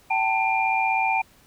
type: tone cluster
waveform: sine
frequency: 770 / 886 / 2392 Hz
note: G5 / A5 / D7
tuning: -31 / +12 / +31 cents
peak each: -24 dBFS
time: 0.1-1.22 s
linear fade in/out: 10 ms
effects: pink hiss -56 dBFS RMS until 1.46 s